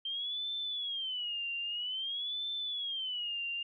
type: tone with vibrato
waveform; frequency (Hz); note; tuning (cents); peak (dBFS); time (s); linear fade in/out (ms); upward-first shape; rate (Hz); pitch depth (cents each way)
sine; 3136; G7; 0; -34; 0.05-3.63; 5; sine; 0.51; 210
effects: none